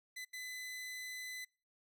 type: tone bursts at uneven times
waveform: sawtooth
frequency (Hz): 2011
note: B6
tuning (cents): +31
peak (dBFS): -40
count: 2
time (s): 0.16-0.25 / 0.33-1.45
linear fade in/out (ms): 10
effects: noise-tail reverb RT60 0.4 s tail -26 dB re dry